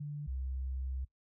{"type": "tone pair in turn", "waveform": "sine", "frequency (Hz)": [146.7, 65.35], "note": ["D3", "C2"], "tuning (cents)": [-2, -1], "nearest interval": "octave + major second", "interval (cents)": 1399, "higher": "first", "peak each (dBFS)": [-37, -35], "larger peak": "second", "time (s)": [[0, 0.27], [0.27, 1.05]], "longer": "second", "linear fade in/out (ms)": 10, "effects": ["noise-tail reverb RT60 0.1 s tail -18 dB re dry"]}